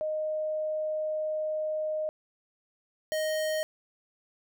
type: tone pair in turn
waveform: sine / square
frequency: 619 / 622.9 Hz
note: D#5 / D#5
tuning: -9 / +2 cents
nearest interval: unison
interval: 11 cents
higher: second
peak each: -28 dBFS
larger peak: neither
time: 0.01-2.09 / 3.12-3.63 s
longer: first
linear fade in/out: 0 ms
effects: none